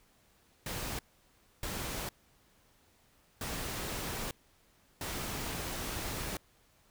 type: noise bursts at uneven times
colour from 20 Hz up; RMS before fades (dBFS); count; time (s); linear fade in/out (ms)
pink; -38; 4; 0.66-0.99 / 1.63-2.09 / 3.41-4.31 / 5.01-6.37; 2
effects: pink hiss -67 dBFS RMS until 6.9 s